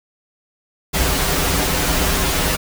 pink noise with comb filter, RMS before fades -18 dBFS, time 0.93-2.57 s, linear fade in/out 20 ms, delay 8.9 ms, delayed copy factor -1, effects none

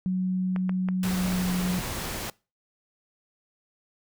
sine tone with pitch glide, 185 to 180.98 Hz, F#3 to F#3, 0 to -38 cents, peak -23 dBFS, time 0.06-1.79 s, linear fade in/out 0 ms, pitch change -38 cents, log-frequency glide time 1.01-1.55 s
clicks, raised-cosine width 0.5 ms, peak -20 dBFS, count 6, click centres 0.562 / 0.694 / 0.887 / 1.321 / 1.677 / 1.743 s
pink noise, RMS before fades -33 dBFS, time 1.03-2.3 s, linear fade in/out 2 ms
effects noise-tail reverb RT60 0.3 s tail -23 dB re dry

